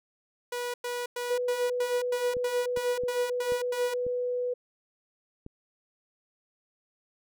sawtooth tone bursts, 487.1 Hz, B4, 24 cents flat, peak -27 dBFS, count 11, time 0.52-3.94 s, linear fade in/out 5 ms, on 220 ms, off 100 ms
sine tone, 493.9 Hz, B4, in tune, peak -27 dBFS, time 1.3-4.54 s, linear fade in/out 10 ms
clicks, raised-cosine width 3 ms, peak -29 dBFS, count 6, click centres 2.368 / 2.773 / 3.036 / 3.521 / 4.066 / 5.464 s
effects none

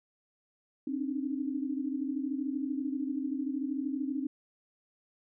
sine tone cluster, 264.8 / 292.5 / 305.5 Hz, C4 / D4 / D#4, +21 / -7 / -32 cents, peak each -33 / -37 / -37 dBFS, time 0.87-4.27 s, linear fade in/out 5 ms, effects none

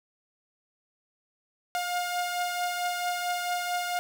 sawtooth beating tone pair, 710 / 714.5 Hz, F5 / F5, +28 / +39 cents, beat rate 4.5 Hz, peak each -25 / -32 dBFS, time 1.75-3.99 s, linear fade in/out 0 ms, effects none

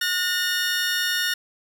20% pulse tone pair together, 1447.3 / 1825 Hz, F#6 / A#6, -39 / -37 cents, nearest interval major third, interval 402 cents, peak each -20 / -19 dBFS, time 0.01-1.34 s, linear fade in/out 5 ms, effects none

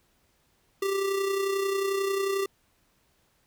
square tone with amplitude modulation, 392 Hz, G4, in tune, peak -24 dBFS, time 0.82-2.46 s, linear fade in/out 5 ms, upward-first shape sine, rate 31.2 Hz, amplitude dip 45%, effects pink hiss -68 dBFS RMS until 3.46 s

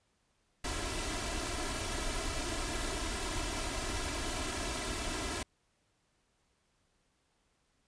pink noise with comb filter, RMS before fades -36 dBFS, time 0.64-5.43 s, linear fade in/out 5 ms, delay 3 ms, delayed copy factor +0.7, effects pink hiss -75 dBFS RMS until 7.87 s + resampled to 22050 Hz

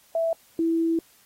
sine tone pair in turn, 659.3 / 329.6 Hz, E5 / E4, 0 / 0 cents, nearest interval octave, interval 1200 cents, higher first, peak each -21 / -20 dBFS, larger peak second, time 0.15-0.33 / 0.59-0.99 s, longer second, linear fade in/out 2 ms, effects white hiss -58 dBFS RMS until 1.25 s + AAC 48 kbps

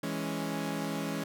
sawtooth chord, C# minor, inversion first, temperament equal, 164.81 / 207.7 / 277.2 Hz, E3 / G#3 / C#4, 0 / 0 / 0 cents, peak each -33 / -33 / -32 dBFS, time 0.03-1.24 s, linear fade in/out 5 ms, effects none

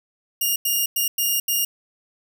5% pulse tone bursts at uneven times, 2833 Hz, F7, 24 cents sharp, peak -10 dBFS, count 5, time 0.41-0.56 / 0.65-0.86 / 0.96-1.08 / 1.18-1.4 / 1.48-1.65 s, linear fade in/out 5 ms, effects none

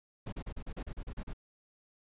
brown noise bursts, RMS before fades -39 dBFS, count 11, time 0.26-1.335 s, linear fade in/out 10 ms, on 65 ms, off 36 ms, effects resampled to 8000 Hz

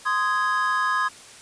triangle chord, Ab major, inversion first, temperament just, 1038.3 / 1245.9 / 1661.2 Hz, C6 / Eb6 / Ab6, -14 / +2 / 0 cents, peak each -23 dBFS, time 0.05-1.09 s, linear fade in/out 20 ms, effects white hiss -45 dBFS RMS until 1.41 s + resampled to 22050 Hz

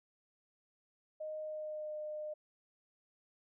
sine tone with pitch glide, 619 to 608 Hz, D#5 to D#5, -9 to -40 cents, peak -39 dBFS, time 1.2-2.34 s, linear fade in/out 10 ms, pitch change -31 cents, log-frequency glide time 1.39-1.97 s, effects none

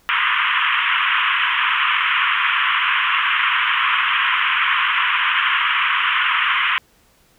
pink band-pass noise, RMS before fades -18 dBFS, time 0.09-6.78 s, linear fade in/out 0 ms, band 1000 to 3200 Hz, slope 96 dB/octave, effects pink hiss -56 dBFS RMS until 7.38 s

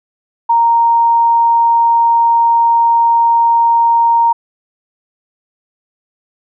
sine tone, 930 Hz, A#5, 4 cents flat, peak -7 dBFS, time 0.49-4.33 s, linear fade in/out 10 ms, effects none

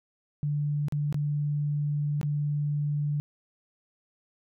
sine tone with dropouts, 146.83 Hz, D3, in tune, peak -25 dBFS, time 0.43-3.2 s, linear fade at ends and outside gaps 0 ms, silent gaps 0.884-0.923 / 1.126-1.144 / 2.213-2.23 s, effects none

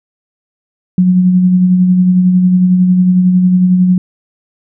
sine tone with tremolo, 182.3 Hz, F#3, 25 cents flat, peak -4 dBFS, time 0.98-3.98 s, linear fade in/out 2 ms, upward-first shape sine, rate 11 Hz, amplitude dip 35%, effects none

